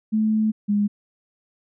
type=tone pair in turn; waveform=sine; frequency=217 / 205.6 Hz; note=A3 / G#3; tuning=-24 / -17 cents; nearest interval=minor second; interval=93 cents; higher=first; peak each=-17 dBFS; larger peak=neither; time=0.12-0.52 / 0.68-0.88 s; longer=first; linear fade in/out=20 ms; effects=none